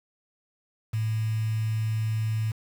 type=tone with quantisation; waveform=sine; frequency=110 Hz; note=A2; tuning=in tune; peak=-24 dBFS; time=0.93-2.52 s; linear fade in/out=10 ms; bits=7; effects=none